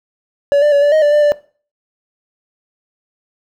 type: tone with pitch steps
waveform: triangle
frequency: 569 / 591 / 569 / 581 / 624 / 586 / 594 / 587 Hz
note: C#5 / D5 / C#5 / D5 / D#5 / D5 / D5 / D5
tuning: +45 / +11 / +45 / -19 / +5 / -4 / +20 / -1 cents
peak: -6 dBFS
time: 0.52-1.32 s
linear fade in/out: 0 ms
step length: 100 ms
effects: noise-tail reverb RT60 0.4 s tail -19 dB re dry

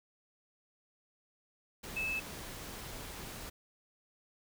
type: tone in noise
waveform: sine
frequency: 2610 Hz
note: E7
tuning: 18 cents flat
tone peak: -33 dBFS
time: 1.96-2.2 s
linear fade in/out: 10 ms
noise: pink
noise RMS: -45 dBFS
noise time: 1.83-3.5 s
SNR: +9 dB
effects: none

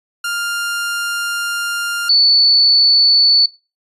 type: tone pair in turn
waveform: sawtooth / sine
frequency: 1400 / 4467 Hz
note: F6 / C#8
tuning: +4 / +12 cents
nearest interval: octave + minor sixth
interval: 2008 cents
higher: second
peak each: -15 / -8 dBFS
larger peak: second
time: 0.24-2.09 / 2.09-3.46 s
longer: first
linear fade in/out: 5 ms
effects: noise-tail reverb RT60 0.3 s tail -22 dB re dry + resampled to 32000 Hz

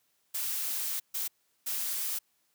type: noise bursts at uneven times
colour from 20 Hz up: blue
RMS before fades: -33 dBFS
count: 3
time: 0.34-1 / 1.14-1.28 / 1.66-2.19 s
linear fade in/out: 10 ms
effects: white hiss -73 dBFS RMS until 2.54 s + high-pass 80 Hz 12 dB/octave

